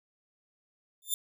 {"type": "tone with exponential growth", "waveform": "5% pulse", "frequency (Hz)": 3569, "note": "A7", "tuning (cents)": 24, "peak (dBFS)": -16, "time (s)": [1.02, 1.14], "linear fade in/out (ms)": 2, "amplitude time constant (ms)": 25, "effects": []}